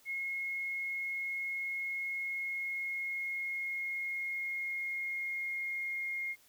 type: tone with pitch glide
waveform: sine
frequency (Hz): 2163 to 2138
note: C#7 to C7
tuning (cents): -43 to +37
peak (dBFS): -34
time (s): 0.05-6.36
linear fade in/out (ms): 50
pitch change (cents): -20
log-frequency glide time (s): 2.09-6.15
effects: white hiss -64 dBFS RMS until 6.48 s